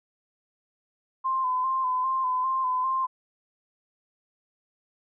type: tone with vibrato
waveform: sine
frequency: 1033 Hz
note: C6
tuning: 22 cents flat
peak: -23 dBFS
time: 1.24-3.07 s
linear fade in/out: 20 ms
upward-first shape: square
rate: 2.5 Hz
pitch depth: 32 cents each way
effects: none